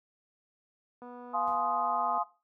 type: click train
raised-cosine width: 1 ms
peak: -34 dBFS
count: 285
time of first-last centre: 1.02-2.179 s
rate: 245 Hz
type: chord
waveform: sine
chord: F minor seventh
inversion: none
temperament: equal with one note detuned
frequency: 698.5 / 847.1 / 1046.5 / 1244.5 Hz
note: F5 / Ab5 / C6 / Eb6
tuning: 0 / +34 / 0 / 0 cents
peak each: -33 dBFS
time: 1.33-2.24 s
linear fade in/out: 20 ms
type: noise with exponential decay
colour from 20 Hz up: brown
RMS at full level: -45 dBFS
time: 1.47-1.8 s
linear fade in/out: 2 ms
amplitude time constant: 70 ms
effects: noise-tail reverb RT60 0.3 s tail -17 dB re dry + high-pass 150 Hz 12 dB/octave